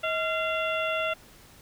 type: harmonic tone with a mistuned harmonic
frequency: 688 Hz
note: F5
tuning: 26 cents flat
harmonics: 1 / 2 / 3 / 4 / 5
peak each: -29 / -31 / -36 / -32 / -38 dBFS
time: 0.03-1.14 s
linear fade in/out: 10 ms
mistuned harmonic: 1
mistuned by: -130 cents
effects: pink hiss -53 dBFS RMS until 1.61 s